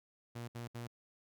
sawtooth tone bursts, 118.7 Hz, A#2, 32 cents sharp, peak -38 dBFS, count 3, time 0.35-0.874 s, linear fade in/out 10 ms, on 130 ms, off 67 ms, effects none

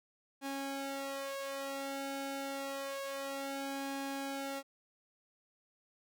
sawtooth tone with flanger, 274.6 Hz, C#4, 16 cents flat, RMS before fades -40 dBFS, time 0.41-4.63 s, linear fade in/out 50 ms, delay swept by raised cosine 1.2 to 2.3 ms, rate 0.28 Hz, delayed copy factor +1, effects none

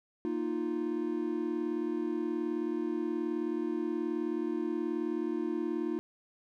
triangle chord, Bb suspended fourth, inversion none, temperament just, 233.1 / 310.8 / 349.6 Hz, Bb3 / Eb4 / F4, 0 / -2 / +2 cents, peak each -36 / -32 / -32 dBFS, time 0.25-5.99 s, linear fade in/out 0 ms, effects none

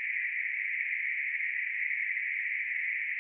white band-pass noise, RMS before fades -33 dBFS, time 0-3.19 s, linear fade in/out 0 ms, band 1900 to 2300 Hz, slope 96 dB/octave, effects none

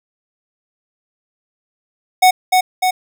square tone with echo, 740 Hz, F#5, in tune, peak -7 dBFS, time 2.22-2.31 s, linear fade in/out 10 ms, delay 300 ms, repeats 2, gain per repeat -3 dB, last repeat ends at 2.91 s, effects none

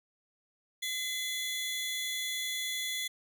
sawtooth tone pair together, 2037 / 3426 Hz, C7 / A7, -47 / -47 cents, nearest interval major sixth, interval 900 cents, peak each -33 / -32 dBFS, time 0.82-3.08 s, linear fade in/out 10 ms, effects none

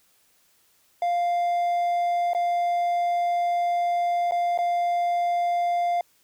triangle tone with dropouts, 698.5 Hz, F5, in tune, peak -19 dBFS, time 1.02-6.01 s, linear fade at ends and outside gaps 2 ms, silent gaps 2.334-2.348 / 4.311-4.32 / 4.577-4.587 s, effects white hiss -63 dBFS RMS until 6.23 s

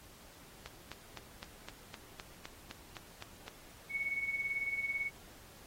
click train, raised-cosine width 0.2 ms, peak -26 dBFS, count 12, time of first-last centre 0.66-3.481 s, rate 3.9 Hz
sine tone with tremolo, 2217 Hz, C#7, in tune, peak -31 dBFS, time 3.89-5.11 s, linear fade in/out 50 ms, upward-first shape sine, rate 18 Hz, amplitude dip 65%
effects pink hiss -57 dBFS RMS until 5.66 s + AAC 48 kbps

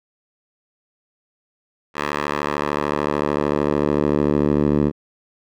10% pulse tone with band-pass filter sweep, 73.42 Hz, D2, in tune, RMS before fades -20 dBFS, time 1.94-4.92 s, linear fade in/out 50 ms, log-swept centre 1500 to 260 Hz, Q 0.87, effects none

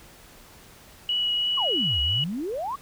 sine tone with vibrato, 2925 Hz, F#7, 21 cents flat, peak -22 dBFS, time 1.09-2.24 s, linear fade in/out 2 ms, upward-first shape triangle, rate 3.1 Hz, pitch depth 11 cents each way
sine exponential two-way sweep, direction down then up, 1174.7 to 64.2 to 1174.7 Hz, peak -27 dBFS, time 1.57-2.76 s, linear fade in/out 10 ms, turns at 2.01 s
effects pink hiss -50 dBFS RMS until 2.81 s

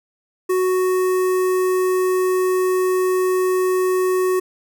square tone with notch filter, 370 Hz, F#4, in tune, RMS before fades -18 dBFS, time 0.49-4.4 s, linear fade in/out 10 ms, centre 3700 Hz, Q 0.53, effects none

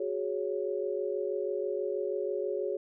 sine chord, F# suspended second, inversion none, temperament just, 370 / 416.2 / 555 Hz, F#4 / G#4 / C#5, 0 / +4 / +2 cents, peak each -34 / -33 / -35 dBFS, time 0-2.77 s, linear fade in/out 5 ms, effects none

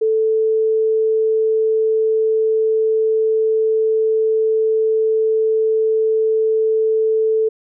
sine tone, 440 Hz, A4, in tune, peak -13 dBFS, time 0.01-7.49 s, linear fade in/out 10 ms, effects none

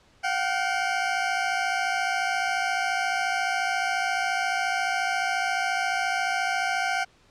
20% pulse tone pair together, 712 / 766.3 Hz, F5 / G5, +33 / -40 cents, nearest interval minor second, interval 127 cents, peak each -23 / -21 dBFS, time 0.23-7.05 s, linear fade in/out 20 ms, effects pink hiss -59 dBFS RMS until 7.3 s + low-pass 6000 Hz 12 dB/octave

